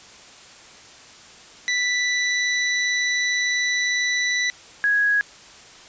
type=tone pair in turn; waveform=sawtooth / sine; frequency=1975.5 / 1661.2 Hz; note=B6 / G#6; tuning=0 / 0 cents; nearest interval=minor third; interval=300 cents; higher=first; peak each=-16 dBFS; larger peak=neither; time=1.68-4.5 / 4.84-5.21 s; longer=first; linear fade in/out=0 ms; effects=white hiss -45 dBFS RMS until 5.88 s + resampled to 16000 Hz

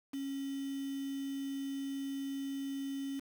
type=tone with quantisation; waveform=sine; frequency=274.4 Hz; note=C#4; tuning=17 cents flat; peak=-36 dBFS; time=0.13-3.2 s; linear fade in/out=10 ms; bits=8; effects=none

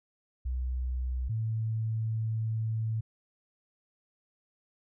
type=tone pair in turn; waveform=sine; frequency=63 / 111.16 Hz; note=B1 / A2; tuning=+35 / +18 cents; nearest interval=minor seventh; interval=983 cents; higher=second; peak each=-29 / -28 dBFS; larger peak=second; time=0.45-1.29 / 1.29-3.01 s; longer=second; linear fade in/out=10 ms; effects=none

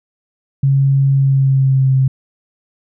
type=tone with pitch glide; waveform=sine; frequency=137 to 132.49 Hz; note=C#3 to C3; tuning=-20 to +22 cents; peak=-9 dBFS; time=0.63-2.08 s; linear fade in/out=5 ms; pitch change=-58 cents; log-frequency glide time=1.12-1.94 s; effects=none

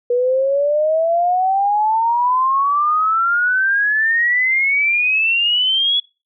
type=exponential sweep; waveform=sine; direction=up; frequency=481.3 to 3400 Hz; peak=-13 dBFS; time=0.1-6 s; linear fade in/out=5 ms; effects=noise-tail reverb RT60 0.3 s tail -25 dB re dry

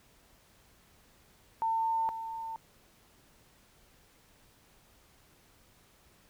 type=tone pair in turn; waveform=sine; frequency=901 / 901 Hz; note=A5 / A5; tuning=+41 / +41 cents; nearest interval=unison; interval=0 cents; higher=neither; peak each=-27 / -36 dBFS; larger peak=first; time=1.62-2.09 / 2.09-2.56 s; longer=neither; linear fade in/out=0 ms; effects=pink hiss -63 dBFS RMS until 6.29 s

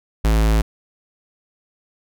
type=tone; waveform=square; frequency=54.3 Hz; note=A1; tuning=22 cents flat; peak=-14 dBFS; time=0.24-0.62 s; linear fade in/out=10 ms; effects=none

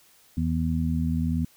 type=harmonic tone; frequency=81 Hz; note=E2; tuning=30 cents flat; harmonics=1 / 2 / 3; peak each=-27 / -27 / -27 dBFS; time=0.37-1.45 s; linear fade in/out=5 ms; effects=white hiss -58 dBFS RMS until 1.56 s

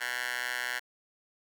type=tone with high-pass filter; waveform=10% pulse; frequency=123.7 Hz; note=B2; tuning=3 cents sharp; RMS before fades=-34 dBFS; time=0-0.8 s; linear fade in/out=20 ms; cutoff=1500 Hz; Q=2.8; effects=none

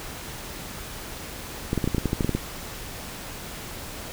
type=clicks; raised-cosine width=3 ms; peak=-10 dBFS; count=12; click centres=1.731 / 1.777 / 1.842 / 1.876 / 1.947 / 1.982 / 2.057 / 2.131 / 2.208 / 2.246 / 2.293 / 2.35 s; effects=pink hiss -37 dBFS RMS until 4.12 s

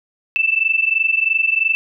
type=tone pair together; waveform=sine; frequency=2637 / 2660 Hz; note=E7 / E7; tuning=0 / +15 cents; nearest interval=unison; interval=15 cents; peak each=-17 dBFS; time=0.36-1.75 s; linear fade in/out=0 ms; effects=none

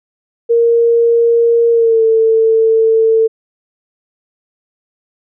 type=tone with pitch glide; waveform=sine; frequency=466.2 to 447 Hz; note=A#4 to A4; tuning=0 to +27 cents; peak=-7 dBFS; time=0.49-3.28 s; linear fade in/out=20 ms; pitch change=-73 cents; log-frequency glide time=1.71-2.03 s; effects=none

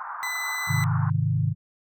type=band-pass noise; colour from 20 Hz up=white; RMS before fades=-35 dBFS; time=0-1.1 s; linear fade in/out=0 ms; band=850 to 1400 Hz; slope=48 dB/octave
type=tone; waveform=40% pulse; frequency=2006 Hz; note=B6; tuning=26 cents sharp; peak=-27 dBFS; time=0.23-0.84 s; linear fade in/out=0 ms
type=chord; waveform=sine; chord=Ab major; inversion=none; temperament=equal; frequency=103.83 / 130.81 / 155.56 Hz; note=Ab2 / C3 / Eb3; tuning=0 / 0 / 0 cents; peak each=-25 dBFS; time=0.67-1.55 s; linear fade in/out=50 ms
effects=none

